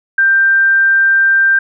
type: tone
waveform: sine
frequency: 1575 Hz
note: G6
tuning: 8 cents sharp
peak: -7 dBFS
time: 0.18-1.59 s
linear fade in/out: 5 ms
effects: none